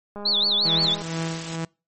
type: click train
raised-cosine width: 1 ms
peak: -23 dBFS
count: 177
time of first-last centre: 0.16-1.019 s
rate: 205 Hz
type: tone with vibrato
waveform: sine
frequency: 3919 Hz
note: B7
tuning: 14 cents flat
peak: -18 dBFS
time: 0.25-0.95 s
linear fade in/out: 10 ms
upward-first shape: sine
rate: 5.7 Hz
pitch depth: 240 cents each way
type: tone with tremolo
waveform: sawtooth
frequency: 164 Hz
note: E3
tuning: 9 cents flat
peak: -20 dBFS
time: 0.65-1.65 s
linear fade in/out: 5 ms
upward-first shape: triangle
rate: 2.2 Hz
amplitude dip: 75%
type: noise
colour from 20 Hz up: white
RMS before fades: -35 dBFS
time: 0.83-1.56 s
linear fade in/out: 5 ms
effects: noise-tail reverb RT60 0.3 s tail -26 dB re dry + MP3 32 kbps